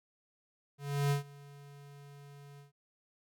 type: tone with ADSR envelope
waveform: square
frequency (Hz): 142.2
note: C#3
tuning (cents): +45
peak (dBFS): -27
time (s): 0.78-2.72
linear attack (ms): 330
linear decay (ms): 120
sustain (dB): -24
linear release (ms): 130
effects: none